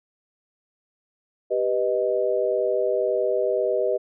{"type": "chord", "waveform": "sine", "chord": "G augmented", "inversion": "none", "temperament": "equal", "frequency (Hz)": [392, 493.9, 622.3], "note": ["G4", "B4", "D#5"], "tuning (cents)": [0, 0, 0], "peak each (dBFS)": [-25, -24, -24], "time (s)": [1.5, 3.98], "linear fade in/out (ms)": 20, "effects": []}